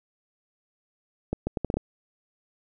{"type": "accelerating click train", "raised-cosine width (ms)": 2, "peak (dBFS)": -13, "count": 7, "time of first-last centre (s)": [1.33, 1.77], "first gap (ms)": 140, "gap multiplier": 0.73, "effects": []}